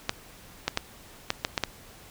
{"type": "clicks", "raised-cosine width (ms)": 0.2, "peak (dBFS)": -7, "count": 7, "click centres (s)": [0.094, 0.68, 0.774, 1.304, 1.449, 1.578, 1.637], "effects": ["pink hiss -50 dBFS RMS until 2.1 s"]}